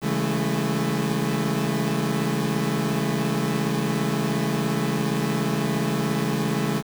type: chord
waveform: 30% pulse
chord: A major seventh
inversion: first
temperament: equal with one note detuned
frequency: 138.59 / 164.81 / 202.8 / 220 Hz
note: C#3 / E3 / G#3 / A3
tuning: 0 / 0 / -41 / 0 cents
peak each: -25 dBFS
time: 0.01-6.83 s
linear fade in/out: 50 ms
effects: 7-bit